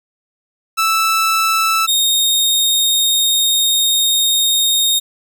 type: tone pair in turn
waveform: sawtooth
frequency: 1318.5 / 3705 Hz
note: E6 / A#7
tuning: 0 / -11 cents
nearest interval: octave + tritone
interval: 1789 cents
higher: second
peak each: -9 dBFS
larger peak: neither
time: 0.77-1.87 / 1.87-5 s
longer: second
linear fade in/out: 20 ms
effects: none